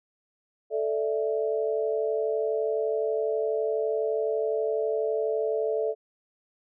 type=chord; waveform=sine; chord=A suspended fourth; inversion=none; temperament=equal; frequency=440 / 587.3 / 659.3 Hz; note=A4 / D5 / E5; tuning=0 / 0 / 0 cents; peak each=-26 / -31 / -31 dBFS; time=0.7-5.95 s; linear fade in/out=50 ms; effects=none